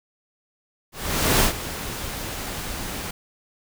pink noise with ADSR envelope, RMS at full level -17 dBFS, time 0.92-3.11 s, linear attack 510 ms, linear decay 95 ms, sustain -14 dB, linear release 5 ms, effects none

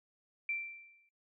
sine tone with exponential decay, 2349 Hz, D7, in tune, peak -31 dBFS, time 0.49-1.09 s, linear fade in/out 2 ms, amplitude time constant 130 ms, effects noise-tail reverb RT60 0.3 s tail -26 dB re dry

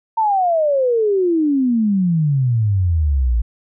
sine exponential sweep, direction down, 915 to 55 Hz, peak -13 dBFS, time 0.17-3.42 s, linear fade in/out 10 ms, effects none

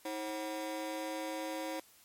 30% pulse ring-modulated tone, 428.1 Hz, A4, 47 cents flat, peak -31 dBFS, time 0.05-1.8 s, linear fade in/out 5 ms, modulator 109 Hz, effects white hiss -62 dBFS RMS until 2.04 s + MP3 64 kbps

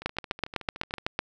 two click trains, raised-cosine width 0.3 ms, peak -10 / -24 dBFS, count 10 / 14, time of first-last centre 0.06-1.191 / 0.02-0.983 s, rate 7.96 / 13.5 Hz, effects none

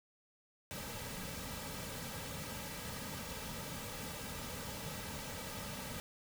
pink noise with comb filter, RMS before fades -44 dBFS, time 0.71-6 s, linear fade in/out 0 ms, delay 2.8 ms, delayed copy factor -0.65, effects none

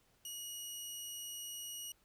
15% pulse tone, 2900 Hz, F#7, 35 cents flat, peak -36 dBFS, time 0.25-1.92 s, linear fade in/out 2 ms, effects pink hiss -72 dBFS RMS until 2.04 s

